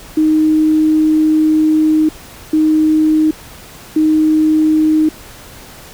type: tone bursts at uneven times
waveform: sine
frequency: 311.1 Hz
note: D#4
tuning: in tune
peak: -8 dBFS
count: 3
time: 0.17-2.09 / 2.53-3.31 / 3.96-5.09 s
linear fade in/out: 5 ms
effects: pink hiss -36 dBFS RMS until 5.93 s